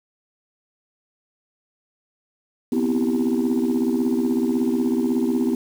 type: chord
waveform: sine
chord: C major seventh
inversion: third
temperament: just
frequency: 245.3 / 261.6 / 327 / 392.4 Hz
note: B3 / C4 / E4 / G4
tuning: -12 / 0 / -14 / +2 cents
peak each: -20 / -23 / -23 / -25 dBFS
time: 2.72-5.55 s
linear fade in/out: 5 ms
effects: tanh soft clip ceiling -13 dBFS + 7-bit